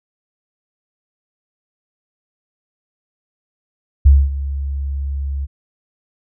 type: tone with ADSR envelope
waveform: sine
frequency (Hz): 69.3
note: C#2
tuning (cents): 0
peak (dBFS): -3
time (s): 4.05-5.47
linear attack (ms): 13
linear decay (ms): 230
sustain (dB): -16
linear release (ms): 32
effects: none

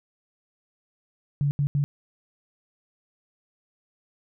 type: tone bursts at uneven times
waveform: sine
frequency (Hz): 143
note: D3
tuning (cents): -46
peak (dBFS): -20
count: 3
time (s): 1.41-1.51 / 1.59-1.67 / 1.75-1.84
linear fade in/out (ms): 0
effects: none

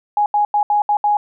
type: tone bursts at uneven times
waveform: sine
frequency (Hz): 830.6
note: G#5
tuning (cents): 0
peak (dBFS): -12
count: 6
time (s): 0.17-0.26 / 0.34-0.45 / 0.54-0.63 / 0.7-0.82 / 0.89-0.97 / 1.04-1.17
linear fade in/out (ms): 2
effects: none

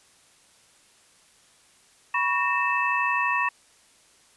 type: tone cluster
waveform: sine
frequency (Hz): 977 / 1109 / 1836 / 2630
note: B5 / C#6 / A#6 / E7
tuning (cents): -19 / 0 / -27 / -5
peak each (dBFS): -27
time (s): 2.14-3.49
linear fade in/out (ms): 5
effects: white hiss -58 dBFS RMS until 4.36 s + resampled to 24000 Hz

